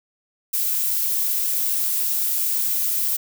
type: noise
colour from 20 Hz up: violet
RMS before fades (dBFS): -22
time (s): 0.53-3.17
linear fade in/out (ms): 10
effects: none